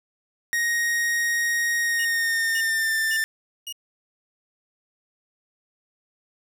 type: tone with pitch glide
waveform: 45% pulse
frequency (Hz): 1873 to 1783.3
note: A#6 to A6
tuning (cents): +8 to +23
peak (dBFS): -21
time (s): 0.53-3.24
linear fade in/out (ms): 0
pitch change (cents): -85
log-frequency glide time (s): 1.8-2.97
type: tone bursts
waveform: sawtooth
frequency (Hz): 2876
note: F#7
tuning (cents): -50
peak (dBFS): -28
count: 4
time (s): 1.99-3.726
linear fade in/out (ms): 5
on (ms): 59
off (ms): 500
effects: none